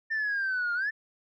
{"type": "exponential two-way sweep", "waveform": "sine", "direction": "down then up", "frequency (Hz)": [1800, 1398, 1800], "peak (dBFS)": -25, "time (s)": [0.1, 0.91], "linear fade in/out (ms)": 20, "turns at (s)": 0.74, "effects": ["tanh soft clip ceiling -24 dBFS"]}